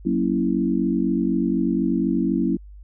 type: chord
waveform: sine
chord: F# dominant seventh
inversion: none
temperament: equal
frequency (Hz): 185 / 233.1 / 277.2 / 329.6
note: F#3 / A#3 / C#4 / E4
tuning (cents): 0 / 0 / 0 / 0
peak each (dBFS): -24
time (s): 0.05-2.57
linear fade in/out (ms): 10
effects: added 50 Hz sine -39 dBFS peak until 2.83 s